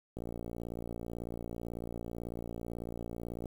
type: click train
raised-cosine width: 2 ms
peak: -27 dBFS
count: 192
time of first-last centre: 0.17-3.457 s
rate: 58.1 Hz
effects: 9-bit